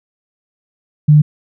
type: tone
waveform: sine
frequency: 150 Hz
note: D3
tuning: 37 cents sharp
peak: -4 dBFS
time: 1.08-1.22 s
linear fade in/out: 10 ms
effects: none